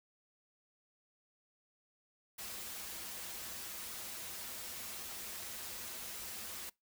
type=noise with comb filter; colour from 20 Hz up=white; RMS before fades=-45 dBFS; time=2.38-6.7 s; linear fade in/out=10 ms; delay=6.9 ms; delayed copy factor=-0.65; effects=noise-tail reverb RT60 0.2 s tail -24 dB re dry